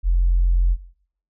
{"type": "tone", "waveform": "sine", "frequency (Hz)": 43.81, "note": "F1", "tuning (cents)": 6, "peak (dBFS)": -13, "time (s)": [0.03, 0.77], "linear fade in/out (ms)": 50, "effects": ["noise-tail reverb RT60 0.6 s tail -18 dB re dry", "tanh soft clip ceiling -9 dBFS"]}